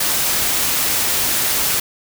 white noise, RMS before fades -18 dBFS, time 0-1.8 s, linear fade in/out 5 ms, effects none

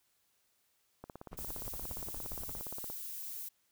click train, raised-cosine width 1 ms, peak -31 dBFS, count 33, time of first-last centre 1.04-2.9 s, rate 17.2 Hz
brown noise with tremolo, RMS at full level -46 dBFS, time 1.31-2.62 s, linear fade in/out 10 ms, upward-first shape sine, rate 12 Hz, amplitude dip 90%
violet noise, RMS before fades -43 dBFS, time 1.37-3.49 s, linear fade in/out 10 ms
effects white hiss -75 dBFS RMS until 3.71 s

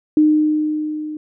sine tone with level ramp, 305.6 Hz, D#4, 31 cents flat, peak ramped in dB -8 to -25 dBFS, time 0.17-1.17 s, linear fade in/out 2 ms, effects none

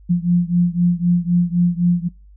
sine beating tone pair, 173.4 / 177.3 Hz, F3 / F3, -12 / +26 cents, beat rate 3.9 Hz, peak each -16 / -17 dBFS, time 0.09-2.09 s, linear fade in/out 20 ms, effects noise-tail reverb RT60 0.3 s tail -26 dB re dry + added 50 Hz sine -42 dBFS peak until 2.36 s

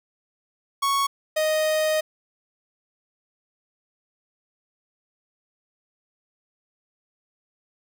45% pulse tone pair in turn, 1108.7 / 622.2 Hz, C#6 / D#5, 0 / 0 cents, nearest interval minor seventh, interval 1000 cents, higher first, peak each -20 dBFS, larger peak neither, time 0.82-1.07 / 1.36-2.01 s, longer second, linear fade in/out 10 ms, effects none

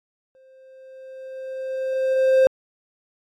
triangle tone with exponential growth, 525 Hz, C5, 6 cents sharp, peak -9 dBFS, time 0.35-2.47 s, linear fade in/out 0 ms, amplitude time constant 460 ms, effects AAC 48 kbps

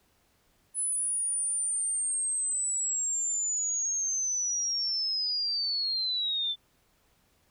sine linear sweep, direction down, 10130 to 3500 Hz, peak -27 dBFS, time 0.74-6.56 s, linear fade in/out 50 ms, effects pink hiss -68 dBFS RMS until 7.5 s

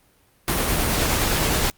pink noise with tremolo, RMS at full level -20 dBFS, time 0.48-1.7 s, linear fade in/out 0 ms, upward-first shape triangle, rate 9.6 Hz, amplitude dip 25%, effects pink hiss -59 dBFS RMS until 1.77 s + Opus 32 kbps

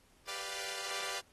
5% pulse chord, G dominant seventh, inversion none, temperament equal, 392 / 493.9 / 587.3 / 698.5 Hz, G4 / B4 / D5 / F5, 0 / 0 / 0 / 0 cents, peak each -33 dBFS, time 0.27-1.21 s, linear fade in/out 20 ms, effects pink hiss -67 dBFS RMS until 1.32 s + AAC 32 kbps

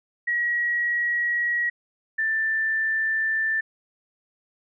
sine tone pair in turn, 1909 / 1773.1 Hz, A#6 / A6, +41 / +13 cents, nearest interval minor second, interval 128 cents, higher first, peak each -21 dBFS, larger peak neither, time 0.27-1.7 / 2.18-3.61 s, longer neither, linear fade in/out 10 ms, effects none

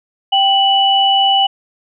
sine tone pair together, 784 / 2960 Hz, G5 / F#7, 0 / 0 cents, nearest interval octave + major seventh, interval 2300 cents, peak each -12 dBFS, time 0.32-1.47 s, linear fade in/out 10 ms, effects none

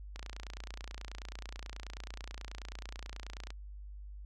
click train, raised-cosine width 0.2 ms, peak -27 dBFS, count 99, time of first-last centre 0.16-3.505 s, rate 29.3 Hz, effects added 50 Hz sine -44 dBFS peak until 4.25 s

